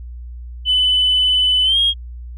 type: tone with pitch glide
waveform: sine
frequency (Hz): 3006 to 3259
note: F#7 to G#7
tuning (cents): +27 to -33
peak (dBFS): -11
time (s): 0.65-1.94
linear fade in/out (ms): 50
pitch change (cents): +140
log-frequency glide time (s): 1.64-1.78
effects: tanh soft clip ceiling -7 dBFS + added 60 Hz sine -29 dBFS peak until 2.37 s